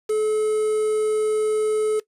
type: tone with quantisation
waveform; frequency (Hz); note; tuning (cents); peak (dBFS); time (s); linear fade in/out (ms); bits
triangle; 430; A4; -40; -16; 0.09-2; 10; 6
effects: noise-tail reverb RT60 0.1 s tail -19 dB re dry + resampled to 32000 Hz

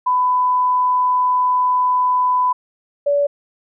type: tone pair in turn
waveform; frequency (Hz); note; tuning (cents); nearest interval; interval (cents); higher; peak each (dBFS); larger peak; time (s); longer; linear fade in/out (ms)
sine; 1000 / 573.1; B5 / D5; +21 / -42; minor seventh; 963; first; -13; neither; 0.06-2.53 / 3.06-3.27; first; 10
effects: none

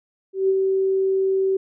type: tone with ADSR envelope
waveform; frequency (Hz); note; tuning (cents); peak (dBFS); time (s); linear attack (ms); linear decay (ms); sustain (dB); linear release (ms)
sine; 383.9; G4; -36; -14; 0.33-1.57; 160; 41; -3; 6
effects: none

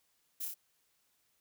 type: noise with echo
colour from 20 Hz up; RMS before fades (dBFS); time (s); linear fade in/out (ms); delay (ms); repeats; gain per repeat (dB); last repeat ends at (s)
violet; -39; 0.4-0.46; 10; 28; 3; -2; 0.544
effects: white hiss -75 dBFS RMS until 1.4 s

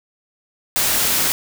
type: noise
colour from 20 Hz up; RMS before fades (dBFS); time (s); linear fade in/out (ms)
white; -18; 0.76-1.32; 0
effects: none

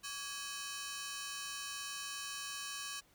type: ring-modulated tone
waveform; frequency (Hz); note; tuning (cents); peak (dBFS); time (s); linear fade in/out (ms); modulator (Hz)
10% pulse; 1396.9; F6; 0; -30; 0.03-3.01; 20; 258
effects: pink hiss -68 dBFS RMS until 3.14 s

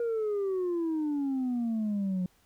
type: exponential sweep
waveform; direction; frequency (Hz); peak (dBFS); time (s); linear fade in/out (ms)
sine; down; 476.6 to 178.8; -25; 0-2.26; 2
effects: tanh soft clip ceiling -26 dBFS + pink hiss -66 dBFS RMS until 2.45 s

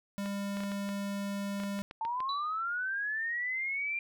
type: tone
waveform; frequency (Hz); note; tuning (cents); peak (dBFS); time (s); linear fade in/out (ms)
square; 200; G3; +35; -34; 0.18-1.82; 0
type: clicks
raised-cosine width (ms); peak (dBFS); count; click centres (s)
0.3; -27; 12; 0.259 / 0.57 / 0.605 / 0.636 / 0.718 / 0.89 / 1.601 / 1.636 / 1.79 / 1.911 / 2.051 / 2.204
type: linear sweep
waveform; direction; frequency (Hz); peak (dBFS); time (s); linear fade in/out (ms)
sine; up; 880 to 2388; -31; 2.01-3.99; 2
type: tone with exponential decay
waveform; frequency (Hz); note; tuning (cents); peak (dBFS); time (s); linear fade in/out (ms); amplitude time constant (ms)
sine; 3951; B7; 0; -34; 2.29-2.63; 2; 72
effects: none

